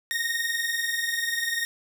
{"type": "tone pair together", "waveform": "sawtooth", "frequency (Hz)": [1844.3, 1864.7], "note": ["A#6", "A#6"], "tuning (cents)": [-19, 0], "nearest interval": "unison", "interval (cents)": 19, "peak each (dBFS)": -25, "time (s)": [0.11, 1.65], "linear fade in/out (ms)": 0, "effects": []}